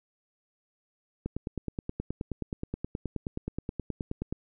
click train, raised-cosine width 3 ms, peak -19 dBFS, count 30, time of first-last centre 1.26-4.326 s, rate 9.46 Hz, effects none

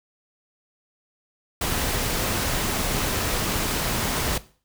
pink noise, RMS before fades -25 dBFS, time 1.61-4.38 s, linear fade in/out 5 ms, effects noise-tail reverb RT60 0.4 s tail -17 dB re dry

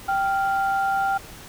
sine tone pair together, 782.4 / 1394 Hz, G5 / F6, -4 / -4 cents, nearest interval minor seventh, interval 1000 cents, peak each -20 / -25 dBFS, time 0.08-1.18 s, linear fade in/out 10 ms, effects tanh soft clip ceiling -13 dBFS + pink hiss -42 dBFS RMS until 1.48 s

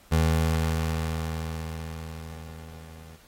25% pulse tone with level ramp, 80.4 Hz, E2, 43 cents flat, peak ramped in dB -15 to -41 dBFS, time 0.11-3.17 s, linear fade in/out 20 ms, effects pink hiss -56 dBFS RMS until 3.27 s + AAC 48 kbps

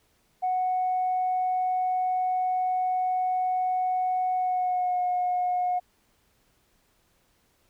sine tone with pitch glide, 738 to 722.8 Hz, F#5 to F#5, -5 to -41 cents, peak -22 dBFS, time 0.42-5.8 s, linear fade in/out 20 ms, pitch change -36 cents, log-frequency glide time 4.35-5.01 s, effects tanh soft clip ceiling -19 dBFS + pink hiss -67 dBFS RMS until 7.69 s

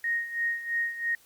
sine tone with tremolo, 1864.7 Hz, A#6, in tune, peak -24 dBFS, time 0.04-1.15 s, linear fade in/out 2 ms, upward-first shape sine, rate 3 Hz, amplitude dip 75%, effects white hiss -59 dBFS RMS until 1.25 s + Opus 48 kbps

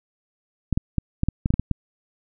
clicks, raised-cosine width 5 ms, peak -8 dBFS, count 10, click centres 0.727 / 0.775 / 0.983 / 1.234 / 1.286 / 1.459 / 1.505 / 1.54 / 1.596 / 1.713 s, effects none

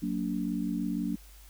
sine chord, Gb augmented, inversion none, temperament just, 185 / 231.2 / 289.1 Hz, Gb3 / Bb3 / D4, 0 / -14 / -27 cents, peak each -33 dBFS, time 0.02-1.16 s, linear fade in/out 10 ms, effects added 50 Hz sine -50 dBFS peak until 1.49 s + white hiss -57 dBFS RMS until 1.49 s

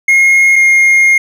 triangle tone pair in turn, 2149 / 2134 Hz, C7 / C7, +46 / +34 cents, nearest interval unison, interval 12 cents, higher first, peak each -3 dBFS, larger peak neither, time 0.08-0.56 / 0.56-1.18 s, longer second, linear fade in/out 5 ms, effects none

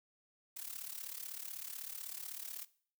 blue noise with amplitude modulation, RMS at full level -42 dBFS, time 0.56-2.65 s, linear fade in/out 10 ms, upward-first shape sine, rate 36 Hz, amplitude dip 80%, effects noise-tail reverb RT60 0.5 s tail -19 dB re dry

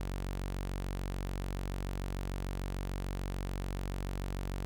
sawtooth tone, 46.81 Hz, F#1, 21 cents sharp, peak -31 dBFS, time 0-4.65 s, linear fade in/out 0 ms, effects none

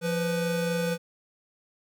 square tone pair together, 173.52 / 496.5 Hz, F3 / B4, -11 / +9 cents, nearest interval octave + tritone, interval 1820 cents, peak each -29 / -29 dBFS, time 0.01-0.98 s, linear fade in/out 50 ms, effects none

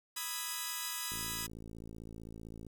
5% pulse chord, E major seventh, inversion second, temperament equal, 987.8 / 1244.5 / 1318.5 / 1661.2 Hz, B5 / D#6 / E6 / G#6, 0 / 0 / 0 / 0 cents, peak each -29 / -31 / -35 / -31 dBFS, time 0.16-1.47 s, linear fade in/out 10 ms
click train, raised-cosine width 3 ms, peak -35 dBFS, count 87, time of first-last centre 1.12-2.667 s, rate 55.6 Hz
effects 10-bit

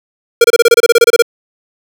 square tone bursts, 468.6 Hz, A#4, 9 cents sharp, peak -3 dBFS, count 14, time 0.41-1.223 s, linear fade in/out 5 ms, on 33 ms, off 27 ms, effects none

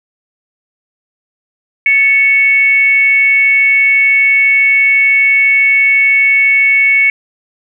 sine tone with frequency modulation, 2217 Hz, C#7, in tune, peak -6 dBFS, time 1.86-7.1 s, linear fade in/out 2 ms, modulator 473 Hz, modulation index 0.3, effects 8-bit

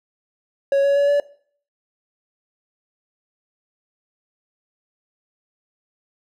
triangle tone with pitch steps, 554.4 / 561.2 / 568 / 574.9 Hz, C#5 / C#5 / C#5 / D5, 0 / +21 / +42 / -37 cents, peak -12 dBFS, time 0.72-1.2 s, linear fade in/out 2 ms, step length 120 ms, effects noise-tail reverb RT60 0.5 s tail -19 dB re dry

